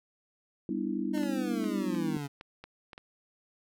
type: chord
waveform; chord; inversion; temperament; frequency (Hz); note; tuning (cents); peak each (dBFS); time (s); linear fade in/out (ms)
sine; E minor seventh; first; just; 197.78 / 247.2 / 296.7 / 329.6; G3 / B3 / D4 / E4; +16 / +2 / +18 / 0; -35; 0.69-2.17; 2
type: exponential sweep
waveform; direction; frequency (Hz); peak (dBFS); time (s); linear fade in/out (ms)
25% pulse; down; 311.1 to 138.59; -31; 1.13-2.28; 20
type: clicks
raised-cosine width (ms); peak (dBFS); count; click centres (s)
0.3; -29; 8; 1.178 / 1.233 / 1.642 / 1.949 / 2.411 / 2.64 / 2.932 / 2.979
effects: none